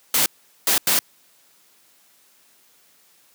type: noise bursts at uneven times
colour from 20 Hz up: white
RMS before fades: -18 dBFS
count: 3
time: 0.14-0.26 / 0.67-0.78 / 0.87-0.99 s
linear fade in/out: 2 ms
effects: white hiss -57 dBFS RMS until 3.34 s + high-pass 150 Hz 12 dB/octave